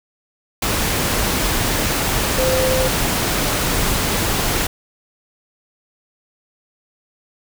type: tone in noise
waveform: sine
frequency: 518 Hz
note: C5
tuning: 17 cents flat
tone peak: -17 dBFS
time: 2.38-2.88 s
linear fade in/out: 5 ms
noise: pink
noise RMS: -19 dBFS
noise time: 0.62-4.67 s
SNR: -1 dB
effects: none